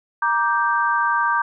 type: chord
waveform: sine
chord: G minor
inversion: first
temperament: just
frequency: 940.8 / 1176 / 1568 Hz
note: Bb5 / D6 / G6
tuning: +16 / +2 / 0 cents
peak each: -21 dBFS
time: 0.22-1.42 s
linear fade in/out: 5 ms
effects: none